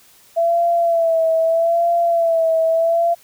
sine tone with vibrato, 667 Hz, E5, 20 cents sharp, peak -13 dBFS, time 0.36-3.15 s, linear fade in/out 20 ms, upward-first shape sine, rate 0.79 Hz, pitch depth 47 cents each way, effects white hiss -50 dBFS RMS until 3.23 s

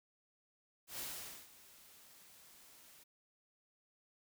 white noise with ADSR envelope, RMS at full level -43 dBFS, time 0.87-3.04 s, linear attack 120 ms, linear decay 480 ms, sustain -18 dB, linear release 12 ms, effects none

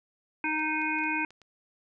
harmonic tone, 310 Hz, D#4, 6 cents flat, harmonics 1 / 3 / 5 / 7 / 8, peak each -33 / -33 / -34 / -35 / -31 dBFS, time 0.44-1.25 s, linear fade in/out 2 ms
clicks, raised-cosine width 0.2 ms, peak -37 dBFS, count 6, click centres 0.594 / 0.817 / 0.987 / 1.038 / 1.306 / 1.417 s
effects none

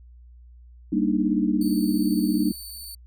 sine chord, Eb major seventh, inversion first, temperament equal, 196 / 233.1 / 293.7 / 311.1 Hz, G3 / Bb3 / D4 / Eb4, 0 / 0 / 0 / 0 cents, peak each -25 dBFS, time 0.92-2.52 s, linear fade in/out 10 ms
15% pulse tone, 4514 Hz, C#8, 31 cents sharp, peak -30 dBFS, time 1.61-2.95 s, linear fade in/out 5 ms
effects added 60 Hz sine -45 dBFS peak until 3.06 s

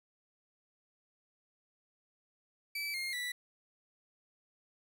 30% pulse tone with pitch steps, 2309 / 2130 / 1964.2 Hz, D7 / C7 / B6, -30 / +30 / -10 cents, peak -33 dBFS, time 2.75-3.32 s, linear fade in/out 5 ms, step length 190 ms, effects none

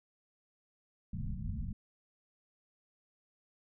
pink low-pass noise, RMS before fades -38 dBFS, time 1.13-1.73 s, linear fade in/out 5 ms, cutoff 230 Hz, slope 96 dB/octave, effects none

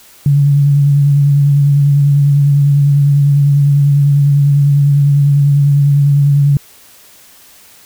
sine tone with vibrato, 142.4 Hz, C#3, 47 cents sharp, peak -6 dBFS, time 0.26-6.57 s, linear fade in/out 2 ms, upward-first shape sine, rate 10 Hz, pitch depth 26 cents each way, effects white hiss -42 dBFS RMS until 7.85 s

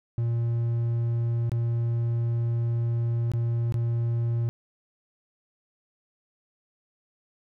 triangle tone with dropouts, 117.1 Hz, A#2, 8 cents sharp, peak -21 dBFS, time 0.18-4.49 s, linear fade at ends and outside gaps 0 ms, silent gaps 1.495-1.518 / 3.317-3.336 / 3.723-3.742 s, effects none

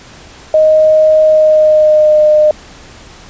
sine tone with pitch glide, 623 to 608.1 Hz, D#5 to D#5, +2 to -40 cents, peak -4 dBFS, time 0.54-2.51 s, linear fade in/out 2 ms, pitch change -42 cents, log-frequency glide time 1.24-2.23 s, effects pink hiss -36 dBFS RMS until 3.29 s + resampled to 16000 Hz

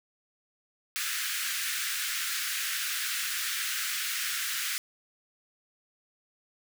pink high-pass noise, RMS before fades -32 dBFS, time 0.96-4.78 s, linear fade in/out 0 ms, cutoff 1400 Hz, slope 48 dB/octave, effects none

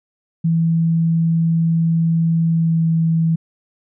sine tone with pitch glide, 164.81 to 163.39 Hz, E3 to E3, 0 to -15 cents, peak -13 dBFS, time 0.44-3.36 s, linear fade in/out 10 ms, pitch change -15 cents, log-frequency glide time 2.48-2.86 s, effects none

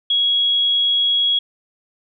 sine tone, 3323 Hz, G#7, in tune, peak -14 dBFS, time 0.1-1.39 s, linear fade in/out 5 ms, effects none

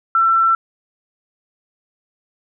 sine tone, 1343 Hz, E6, 32 cents sharp, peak -11 dBFS, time 0.15-0.55 s, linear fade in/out 2 ms, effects none

